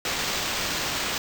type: noise with sample-and-hold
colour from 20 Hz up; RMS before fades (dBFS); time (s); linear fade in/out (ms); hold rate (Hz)
white; -28; 0.05-1.18; 2; 11025
effects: none